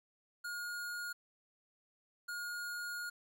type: tone bursts at uneven times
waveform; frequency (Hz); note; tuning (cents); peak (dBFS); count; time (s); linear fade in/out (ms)
square; 1432; F6; +43; -40; 2; 0.44-1.13 / 2.28-3.1; 10
effects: 12-bit